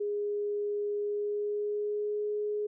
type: tone with pitch glide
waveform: sine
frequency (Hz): 412.4 to 418.4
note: G#4 to G#4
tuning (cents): -12 to +13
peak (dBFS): -29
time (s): 0-2.67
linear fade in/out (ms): 10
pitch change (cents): +25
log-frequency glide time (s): 0.98-2.24
effects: none